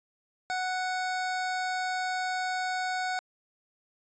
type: tone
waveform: 25% pulse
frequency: 740 Hz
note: F#5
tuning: in tune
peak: -25 dBFS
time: 0.5-3.19 s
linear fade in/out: 0 ms
effects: resampled to 16000 Hz